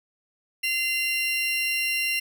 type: tone pair together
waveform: 35% pulse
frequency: 2063 / 2765 Hz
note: C7 / F7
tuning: -25 / -18 cents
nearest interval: perfect fourth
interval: 507 cents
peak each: -28 / -23 dBFS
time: 0.63-2.2 s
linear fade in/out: 10 ms
effects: none